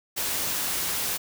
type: noise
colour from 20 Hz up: white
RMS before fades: -28 dBFS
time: 0.16-1.18 s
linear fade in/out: 20 ms
effects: none